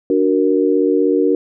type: chord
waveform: sine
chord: D augmented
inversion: none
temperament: equal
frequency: 293.7 / 370 / 466.2 Hz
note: D4 / F#4 / A#4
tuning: 0 / 0 / 0 cents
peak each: -16 dBFS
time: 0.1-1.35 s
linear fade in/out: 2 ms
effects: none